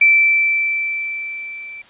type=tone with level ramp; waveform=sine; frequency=2331 Hz; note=D7; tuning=14 cents flat; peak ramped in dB=-7 to -31 dBFS; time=0.01-1.82 s; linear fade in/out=5 ms; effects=white hiss -47 dBFS RMS until 1.89 s + resampled to 8000 Hz